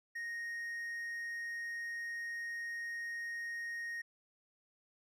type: tone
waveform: triangle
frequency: 1864.7 Hz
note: A#6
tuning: in tune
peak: -37 dBFS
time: 0.15-4.02 s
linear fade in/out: 10 ms
effects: none